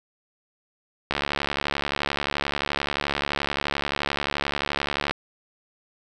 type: click train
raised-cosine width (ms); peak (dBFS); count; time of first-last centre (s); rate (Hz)
0.3; -8; 287; 1.11-5.11; 71.5
effects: none